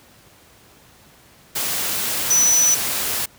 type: tone in noise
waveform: sine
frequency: 5960 Hz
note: F#8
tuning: 12 cents sharp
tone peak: -13 dBFS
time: 2.3-2.75 s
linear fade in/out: 10 ms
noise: white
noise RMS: -23 dBFS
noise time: 1.55-3.26 s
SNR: +7 dB
effects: pink hiss -50 dBFS RMS until 3.38 s + high-pass 60 Hz 12 dB/octave